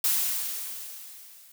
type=noise with level ramp; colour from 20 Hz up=blue; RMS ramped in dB=-23 to -53 dBFS; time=0.04-1.52 s; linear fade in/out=2 ms; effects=none